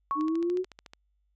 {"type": "tone with exponential decay", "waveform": "sine", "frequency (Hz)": 1108.7, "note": "C#6", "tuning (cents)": 0, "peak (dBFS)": -24, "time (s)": [0.11, 0.56], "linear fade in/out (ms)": 0, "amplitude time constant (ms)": 96}
{"type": "exponential sweep", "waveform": "sine", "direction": "up", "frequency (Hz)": [299.3, 376], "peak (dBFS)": -25, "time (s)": [0.15, 0.65], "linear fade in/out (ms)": 50}
{"type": "click train", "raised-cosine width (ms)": 0.2, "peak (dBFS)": -28, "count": 11, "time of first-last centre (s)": [0.21, 0.935], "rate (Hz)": 13.8}
{"effects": ["added 50 Hz sine -69 dBFS peak until 1.35 s"]}